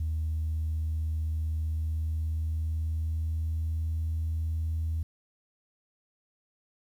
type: tone with pitch glide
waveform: sine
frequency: 78.9 to 80.42 Hz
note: D#2 to E2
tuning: +25 to -42 cents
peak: -26 dBFS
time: 0-5.03 s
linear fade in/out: 5 ms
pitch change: +33 cents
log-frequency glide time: 1.58-3.96 s
effects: tanh soft clip ceiling -24 dBFS + 10-bit